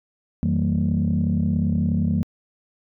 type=tone cluster; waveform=sine; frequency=88.2 / 160.8 / 191.7 / 228.7 Hz; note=F2 / E3 / G3 / A#3; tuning=+18 / -43 / -38 / -33 cents; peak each=-23 dBFS; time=0.43-2.23 s; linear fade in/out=0 ms; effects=tanh soft clip ceiling -12 dBFS